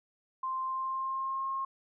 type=tone with pitch glide; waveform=sine; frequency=1046.5 to 1074.1 Hz; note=C6 to C6; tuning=0 to +45 cents; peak=-31 dBFS; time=0.43-1.65 s; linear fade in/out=5 ms; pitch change=+45 cents; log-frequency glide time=0.64-1.48 s; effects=none